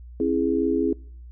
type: chord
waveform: sine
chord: C augmented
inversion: none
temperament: equal with one note detuned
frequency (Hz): 267.4 / 329.6 / 415.3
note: C4 / E4 / G#4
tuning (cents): +38 / 0 / 0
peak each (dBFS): -24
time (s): 0.2-0.93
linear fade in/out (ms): 2
effects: noise-tail reverb RT60 0.6 s tail -26 dB re dry + added 60 Hz sine -39 dBFS peak until 1.31 s